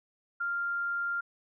sine tone, 1395 Hz, F6, 2 cents flat, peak -29 dBFS, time 0.4-1.21 s, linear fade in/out 10 ms, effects none

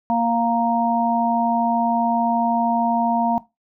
harmonic tone, 233.1 Hz, A#3, in tune, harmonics 1 / 3 / 4, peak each -21 / -21 / -21 dBFS, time 0.1-3.38 s, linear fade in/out 0 ms, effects noise-tail reverb RT60 0.2 s tail -17 dB re dry

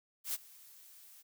blue noise with ADSR envelope, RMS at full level -34 dBFS, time 0.24-1.23 s, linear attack 100 ms, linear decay 28 ms, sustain -23 dB, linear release 23 ms, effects none

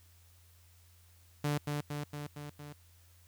sawtooth tone with echo, 146.83 Hz, D3, in tune, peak -26 dBFS, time 1.44-1.58 s, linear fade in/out 5 ms, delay 230 ms, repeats 5, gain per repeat -3 dB, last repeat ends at 2.73 s, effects added 86 Hz sine -60 dBFS peak until 3.27 s + white hiss -66 dBFS RMS until 3.27 s

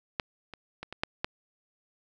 clicks, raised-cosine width 0.3 ms, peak -12 / -26 / -22 / -23 / -11 / -12 dBFS, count 6, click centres 0.198 / 0.537 / 0.83 / 0.926 / 1.035 / 1.245 s, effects none

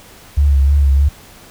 sine tone with vibrato, 70.1 Hz, C#2, 20 cents sharp, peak -8 dBFS, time 0.37-1.09 s, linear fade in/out 10 ms, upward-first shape sine, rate 3.2 Hz, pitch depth 47 cents each way, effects pink hiss -41 dBFS RMS until 1.5 s

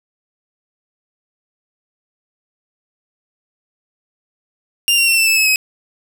sawtooth tone with pitch steps, 2794 / 2751 / 2708 / 2666 / 2625 / 2584 / 2544 Hz, F7 / F7 / E7 / E7 / E7 / E7 / D#7, 0 / -27 / +46 / +19 / -8 / -35 / +38 cents, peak -8 dBFS, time 4.88-5.559 s, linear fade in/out 0 ms, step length 97 ms, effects none

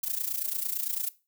violet noise with amplitude modulation, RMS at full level -28 dBFS, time 0.03-1.09 s, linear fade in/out 5 ms, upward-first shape sine, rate 28.9 Hz, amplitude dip 80%, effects noise-tail reverb RT60 0.3 s tail -19 dB re dry

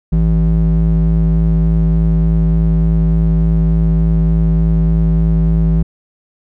triangle ring-modulated tone, 108.5 Hz, A2, 24 cents flat, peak -4 dBFS, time 0.12-5.83 s, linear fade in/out 10 ms, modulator 55.1 Hz, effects none

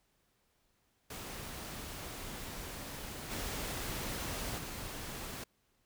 pink noise with level steps, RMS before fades -44 / -39 / -43 dBFS, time 1.1-5.44 s, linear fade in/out 5 ms, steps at 3.3 / 4.57 s, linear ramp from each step 20 ms, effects pink hiss -75 dBFS RMS until 5.85 s

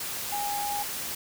sine tone in noise, 820 Hz, G#5, 22 cents flat, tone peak -29 dBFS, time 0.32-0.83 s, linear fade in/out 5 ms, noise white, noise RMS -34 dBFS, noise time 0-1.15 s, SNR +2 dB, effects none

